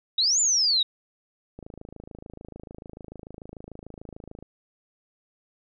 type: exponential two-way sweep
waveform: sine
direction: up then down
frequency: 3729 to 7250 to 3729 Hz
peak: -19 dBFS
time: 0.18-0.83 s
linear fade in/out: 5 ms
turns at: 0.4 s
type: click train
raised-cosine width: 2 ms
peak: -27 dBFS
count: 77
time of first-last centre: 1.59-4.426 s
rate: 26.8 Hz
effects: none